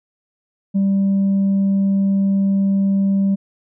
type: tone with tanh clipping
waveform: sine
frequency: 196 Hz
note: G3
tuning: in tune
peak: -14 dBFS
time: 0.74-3.36 s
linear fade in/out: 20 ms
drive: 1 dB
effects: none